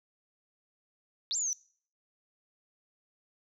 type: exponential two-way sweep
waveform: sine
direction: up then down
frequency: 3520 to 7440 to 5820 Hz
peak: -29 dBFS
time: 1.31-1.53 s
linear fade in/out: 0 ms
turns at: 1.36 s
effects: noise-tail reverb RT60 0.5 s tail -23 dB re dry